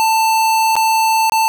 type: tone with dropouts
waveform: square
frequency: 888 Hz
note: A5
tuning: 16 cents sharp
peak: -12 dBFS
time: 0-1.48 s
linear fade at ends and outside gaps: 0 ms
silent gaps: 0.755-0.765 / 1.297-1.321 s
effects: none